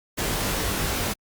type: noise with comb filter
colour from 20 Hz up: pink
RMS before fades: -26 dBFS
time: 0.17-1.14 s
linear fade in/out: 20 ms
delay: 20 ms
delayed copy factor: +0.55
effects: Opus 48 kbps